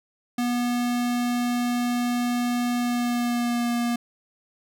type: tone with pitch glide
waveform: square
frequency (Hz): 242.8 to 238.2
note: B3 to A#3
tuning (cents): -29 to +38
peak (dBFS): -23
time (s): 0.38-3.96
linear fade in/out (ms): 5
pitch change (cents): -33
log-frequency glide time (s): 2.78-3.71
effects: none